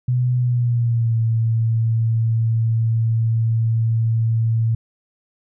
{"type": "tone with pitch glide", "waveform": "sine", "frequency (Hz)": [124.4, 113.42], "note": ["B2", "A#2"], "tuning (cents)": [13, -47], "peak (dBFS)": -15, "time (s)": [0.08, 4.75], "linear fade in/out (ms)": 5, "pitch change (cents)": -160, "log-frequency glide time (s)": [0.36, 1.19], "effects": []}